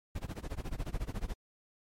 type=noise with tremolo; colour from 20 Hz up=brown; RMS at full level=-34 dBFS; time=0.15-1.34 s; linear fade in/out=5 ms; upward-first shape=sine; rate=14 Hz; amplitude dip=95%; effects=MP3 64 kbps